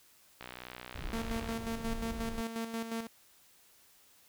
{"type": "click train", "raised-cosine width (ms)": 0.3, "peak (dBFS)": -27, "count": 70, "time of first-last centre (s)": [0.41, 1.525], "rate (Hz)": 61.9}
{"type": "noise", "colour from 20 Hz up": "brown", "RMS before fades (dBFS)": -41, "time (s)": [0.95, 2.41], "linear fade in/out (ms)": 2}
{"type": "tone with tremolo", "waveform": "sawtooth", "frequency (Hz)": 227.5, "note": "A#3", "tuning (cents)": -42, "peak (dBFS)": -30, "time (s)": [1.13, 3.07], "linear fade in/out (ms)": 0, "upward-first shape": "square", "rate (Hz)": 5.6, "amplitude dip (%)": 55}
{"effects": ["white hiss -63 dBFS RMS until 4.28 s"]}